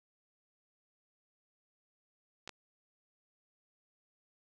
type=clicks; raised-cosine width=0.2 ms; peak=-27 dBFS; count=2; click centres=2.476 / 2.493 s; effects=none